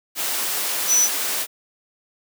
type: tone in noise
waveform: sine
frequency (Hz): 5950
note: F#8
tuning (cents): +9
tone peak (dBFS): -14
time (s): 0.87-1.09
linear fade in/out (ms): 50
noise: white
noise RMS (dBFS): -24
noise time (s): 0.15-1.47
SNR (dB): +7
effects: high-pass 300 Hz 12 dB/octave